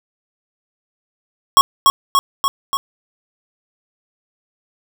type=tone with echo; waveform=square; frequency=1100 Hz; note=C#6; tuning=14 cents flat; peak=-5 dBFS; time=1.57-1.61 s; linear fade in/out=0 ms; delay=290 ms; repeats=4; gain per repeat=-3 dB; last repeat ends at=2.77 s; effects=none